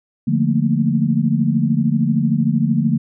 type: chord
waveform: sine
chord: Bb major seventh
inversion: first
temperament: equal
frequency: 146.83 / 174.61 / 220 / 233.1 Hz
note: D3 / F3 / A3 / Bb3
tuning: 0 / 0 / 0 / 0 cents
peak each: -19 / -21 / -19 / -19 dBFS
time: 0.27-2.98 s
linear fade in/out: 10 ms
effects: none